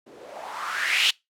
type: noise with low-pass filter sweep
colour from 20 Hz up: violet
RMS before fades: -27 dBFS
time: 0.06-1.11 s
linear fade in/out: 10 ms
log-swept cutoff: 340 to 3200 Hz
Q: 4.2
effects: noise-tail reverb RT60 0.2 s tail -24 dB re dry